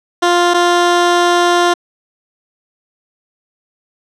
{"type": "tone pair in turn", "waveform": "15% pulse", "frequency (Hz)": [350, 350], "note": ["F4", "F4"], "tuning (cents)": [4, 4], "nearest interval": "unison", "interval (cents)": 0, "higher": "neither", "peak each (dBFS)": -3, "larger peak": "neither", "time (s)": [[0.22, 0.54], [0.54, 1.74]], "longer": "second", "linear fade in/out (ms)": 10, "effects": ["low-pass 7000 Hz 12 dB/octave"]}